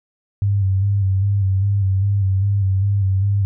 sine tone with vibrato, 98.1 Hz, G2, 2 cents sharp, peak -14 dBFS, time 0.42-3.45 s, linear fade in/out 0 ms, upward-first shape square, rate 2.5 Hz, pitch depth 41 cents each way, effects none

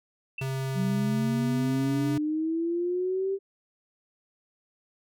sine tone with exponential decay, 2677 Hz, E7, 26 cents sharp, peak -30 dBFS, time 0.38-0.52 s, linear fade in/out 5 ms, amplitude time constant 30 ms
square tone with pitch glide, 133.5 to 134.66 Hz, C3 to C#3, +35 to -50 cents, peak -29 dBFS, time 0.41-2.18 s, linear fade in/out 5 ms, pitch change +15 cents, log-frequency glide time 0.58-2.02 s
sine linear sweep, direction up, 183.3 to 394.6 Hz, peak -25 dBFS, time 0.74-3.39 s, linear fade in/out 50 ms
effects none

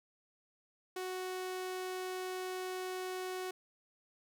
sawtooth tone, 370 Hz, F#4, in tune, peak -34 dBFS, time 0.96-3.51 s, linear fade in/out 5 ms, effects none

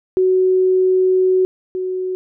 sine tone pair in turn, 372.3 / 370.7 Hz, F#4 / F#4, +11 / +3 cents, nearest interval unison, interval 8 cents, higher first, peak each -11 / -19 dBFS, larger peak first, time 0.17-1.45 / 1.75-2.15 s, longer first, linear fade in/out 0 ms, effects none

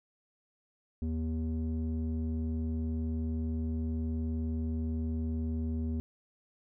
square tone with low-pass filter, 79.8 Hz, D#2, 44 cents sharp, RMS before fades -33 dBFS, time 1.02-6 s, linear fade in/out 0 ms, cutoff 280 Hz, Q 2.4, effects none

